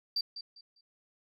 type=tone with echo; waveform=sine; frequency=4669 Hz; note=D8; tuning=11 cents flat; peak=-27 dBFS; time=0.16-0.21 s; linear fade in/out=5 ms; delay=200 ms; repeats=3; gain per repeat=-12 dB; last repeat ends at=0.81 s; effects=tanh soft clip ceiling -24 dBFS